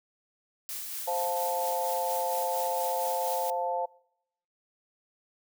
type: noise with tremolo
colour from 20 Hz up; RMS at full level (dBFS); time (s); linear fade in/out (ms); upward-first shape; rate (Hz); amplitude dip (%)
blue; -36; 0.69-3.5; 0; sine; 4.3; 30
type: chord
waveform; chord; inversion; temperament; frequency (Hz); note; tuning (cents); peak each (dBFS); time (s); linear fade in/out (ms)
sine; F major; second; equal; 523.3 / 698.5 / 880; C5 / F5 / A5; 0 / 0 / 0; -32 / -32 / -31; 1.07-3.86; 10
effects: noise-tail reverb RT60 0.8 s tail -25 dB re dry

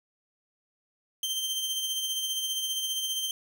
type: tone with tremolo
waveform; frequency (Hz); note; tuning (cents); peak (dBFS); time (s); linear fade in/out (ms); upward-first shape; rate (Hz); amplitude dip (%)
sawtooth; 3136; G7; 0; -24; 1.23-3.31; 2; sine; 15; 40
effects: none

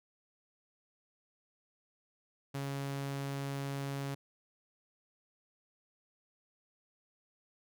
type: tone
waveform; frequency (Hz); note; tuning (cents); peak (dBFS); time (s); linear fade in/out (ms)
sawtooth; 138.8; C#3; +3; -32; 2.54-4.15; 10
effects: none

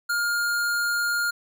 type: tone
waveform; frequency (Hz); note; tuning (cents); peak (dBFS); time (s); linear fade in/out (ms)
square; 1413; F6; +20; -23; 0.09-1.31; 10
effects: none

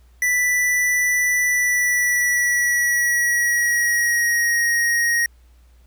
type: tone with pitch glide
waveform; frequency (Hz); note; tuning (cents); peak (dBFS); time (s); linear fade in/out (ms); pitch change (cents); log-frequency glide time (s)
square; 1976 to 1878.1; B6 to A#6; 0 to +12; -17; 0.22-5.26; 2; -88; 1.46-4.65
effects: added 60 Hz sine -48 dBFS peak until 5.86 s + pink hiss -62 dBFS RMS until 5.86 s

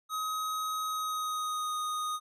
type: tone with pitch glide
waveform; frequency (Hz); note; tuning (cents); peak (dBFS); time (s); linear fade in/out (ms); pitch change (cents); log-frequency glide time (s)
square; 1265 to 1240.4; D#6 to D#6; +28 to -6; -32; 0.09-2.2; 50; -34; 0.88-1.76
effects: resampled to 32000 Hz

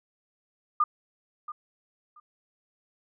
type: tone with echo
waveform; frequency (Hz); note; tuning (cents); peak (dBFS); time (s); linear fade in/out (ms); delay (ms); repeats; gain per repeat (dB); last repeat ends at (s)
sine; 1212; D#6; -46; -19; 0.8-0.84; 5; 680; 2; -15; 2.2
effects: none

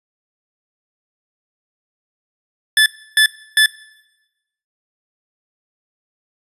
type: tone bursts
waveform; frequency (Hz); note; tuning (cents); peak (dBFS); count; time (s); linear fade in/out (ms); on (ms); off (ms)
25% pulse; 1740; A6; -20; -5; 3; 2.77-3.66; 2; 90; 310
effects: noise-tail reverb RT60 1.0 s tail -20 dB re dry + resampled to 32000 Hz

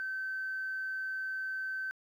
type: tone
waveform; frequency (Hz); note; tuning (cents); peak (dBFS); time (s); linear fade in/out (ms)
sine; 1540; G6; -31; -33; 0-1.91; 0
effects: tanh soft clip ceiling -29 dBFS + 11-bit

